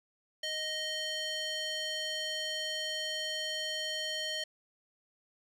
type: tone with band-pass filter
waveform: square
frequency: 622.3 Hz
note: D#5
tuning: in tune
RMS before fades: -36 dBFS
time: 0.43-4.44 s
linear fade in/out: 5 ms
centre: 3600 Hz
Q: 1.8
effects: none